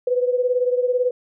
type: beating tone pair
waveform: sine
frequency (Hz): 493.9 / 511.9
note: B4 / C5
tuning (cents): 0 / -38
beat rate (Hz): 18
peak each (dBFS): -18 / -23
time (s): 0.07-1.11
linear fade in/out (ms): 5
effects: none

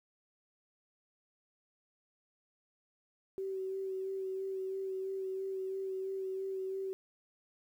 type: tone with vibrato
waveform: sine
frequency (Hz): 382.5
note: G4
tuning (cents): -42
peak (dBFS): -35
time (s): 3.38-6.93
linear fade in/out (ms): 0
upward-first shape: sine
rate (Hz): 3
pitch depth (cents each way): 18
effects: 11-bit

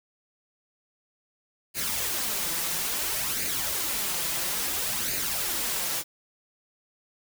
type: noise with flanger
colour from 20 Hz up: white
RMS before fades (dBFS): -29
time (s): 1.74-6.04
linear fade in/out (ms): 50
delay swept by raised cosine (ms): 0.44 to 6.04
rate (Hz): 0.59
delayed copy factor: +0.55
effects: none

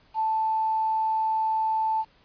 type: tone with quantisation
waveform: sine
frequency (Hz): 880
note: A5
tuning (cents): 0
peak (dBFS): -22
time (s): 0.14-2.05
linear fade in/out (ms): 50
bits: 8
effects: pink hiss -60 dBFS RMS until 2.24 s + resampled to 11025 Hz

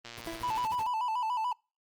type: click train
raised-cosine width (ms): 0.2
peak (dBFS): -26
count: 71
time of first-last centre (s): 0.05-0.648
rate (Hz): 117
type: noise with tremolo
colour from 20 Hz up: pink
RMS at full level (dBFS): -44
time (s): 0.17-0.87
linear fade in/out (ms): 5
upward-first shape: sine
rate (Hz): 13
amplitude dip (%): 100
type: tone with exponential decay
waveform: 25% pulse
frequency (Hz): 331.7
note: E4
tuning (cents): +11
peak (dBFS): -30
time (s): 0.27-0.73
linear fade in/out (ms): 2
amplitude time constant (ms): 100
type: tone with vibrato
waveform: triangle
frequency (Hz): 932.3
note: A#5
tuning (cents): 0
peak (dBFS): -27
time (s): 0.43-1.53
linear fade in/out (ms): 5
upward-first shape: square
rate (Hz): 6.9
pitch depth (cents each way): 98
effects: noise-tail reverb RT60 0.3 s tail -25 dB re dry + Opus 32 kbps

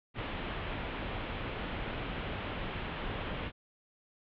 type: low-pass noise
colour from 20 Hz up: pink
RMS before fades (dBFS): -38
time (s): 0.14-3.52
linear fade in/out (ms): 50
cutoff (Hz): 3400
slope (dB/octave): 48
effects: none

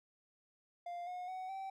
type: tone with pitch steps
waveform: triangle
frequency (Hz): 698.5 / 722.3 / 746.9 / 772.4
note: F5 / F#5 / F#5 / G5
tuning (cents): 0 / -42 / +16 / -26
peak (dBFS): -39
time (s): 0.86-1.7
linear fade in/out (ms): 5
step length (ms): 210
effects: none

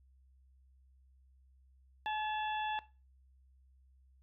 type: harmonic tone with a mistuned harmonic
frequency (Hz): 857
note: A5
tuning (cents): -46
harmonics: 1 / 2 / 3 / 4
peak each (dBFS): -35 / -41 / -45 / -47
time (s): 2.06-2.79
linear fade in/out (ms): 0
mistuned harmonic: 3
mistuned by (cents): +72
effects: noise-tail reverb RT60 0.3 s tail -18 dB re dry + added 65 Hz sine -62 dBFS peak until 4.22 s

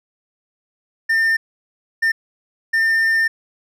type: tone bursts at uneven times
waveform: triangle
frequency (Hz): 1804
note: A6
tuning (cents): +43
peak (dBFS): -12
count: 3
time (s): 1.09-1.37 / 2.02-2.12 / 2.73-3.28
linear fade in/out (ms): 10
effects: none

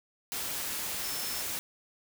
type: tone in noise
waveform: sine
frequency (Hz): 5300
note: E8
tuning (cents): +9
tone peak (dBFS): -40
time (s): 1.04-1.41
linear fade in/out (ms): 0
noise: white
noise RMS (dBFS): -35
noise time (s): 0.32-1.59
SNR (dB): -8
effects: none

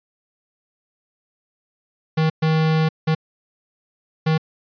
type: tone bursts at uneven times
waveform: square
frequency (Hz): 158.3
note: D#3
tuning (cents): +30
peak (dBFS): -16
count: 4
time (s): 2.17-2.3 / 2.42-2.89 / 3.07-3.15 / 4.26-4.38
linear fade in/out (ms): 10
effects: resampled to 11025 Hz

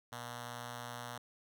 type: tone with notch filter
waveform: 5% pulse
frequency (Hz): 120.4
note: B2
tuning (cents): -44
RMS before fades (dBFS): -45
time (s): 0.12-1.18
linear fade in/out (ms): 5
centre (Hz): 350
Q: 0.97
effects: none

